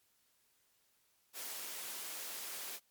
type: high-pass noise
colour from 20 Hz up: white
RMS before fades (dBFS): -44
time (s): 1.33-2.8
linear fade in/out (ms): 50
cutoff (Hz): 290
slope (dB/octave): 12
effects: white hiss -74 dBFS RMS until 2.9 s + MP3 96 kbps